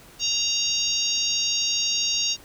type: harmonic tone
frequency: 932.3 Hz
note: A#5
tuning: in tune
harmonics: 3 / 4 / 5 / 6 / 7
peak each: -28 / -28 / -28 / -28 / -28 dBFS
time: 0.19-2.37 s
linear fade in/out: 50 ms
effects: pink hiss -49 dBFS RMS until 2.44 s